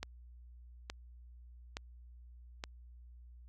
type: click train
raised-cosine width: 0.2 ms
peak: -22 dBFS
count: 4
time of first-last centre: 0.03-2.639 s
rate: 1.15 Hz
effects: added 60 Hz sine -52 dBFS peak until 3.48 s